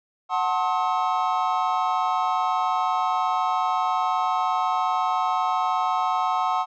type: chord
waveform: triangle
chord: F# diminished seventh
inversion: none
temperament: just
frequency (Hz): 740 / 888 / 1065.6 / 1278.7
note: F#5 / A5 / C6 / Eb6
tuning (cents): 0 / +16 / +31 / +47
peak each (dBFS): -23 / -26 / -24 / -26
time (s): 0.29-6.66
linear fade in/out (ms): 50
effects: resampled to 16000 Hz